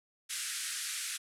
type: band-pass noise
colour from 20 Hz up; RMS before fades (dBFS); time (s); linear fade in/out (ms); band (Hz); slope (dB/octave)
white; -38; 0.29-1.18; 20; 1400 to 11000; 48
effects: none